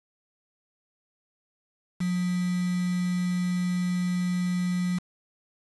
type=tone with quantisation; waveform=sine; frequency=179.3 Hz; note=F3; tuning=46 cents sharp; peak=-24 dBFS; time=2-4.99 s; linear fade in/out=10 ms; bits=6; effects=resampled to 24000 Hz